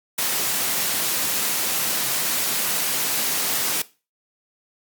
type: high-pass noise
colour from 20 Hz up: white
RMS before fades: -23 dBFS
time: 0.18-3.82 s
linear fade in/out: 5 ms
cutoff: 120 Hz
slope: 48 dB/octave
effects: noise-tail reverb RT60 0.3 s tail -18 dB re dry + Opus 48 kbps